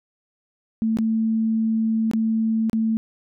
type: tone with dropouts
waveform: sine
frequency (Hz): 222.6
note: A3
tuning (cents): +20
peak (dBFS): -18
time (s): 0.82-2.97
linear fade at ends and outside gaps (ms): 0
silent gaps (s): 0.971-0.987 / 2.113-2.135 / 2.697-2.731
effects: none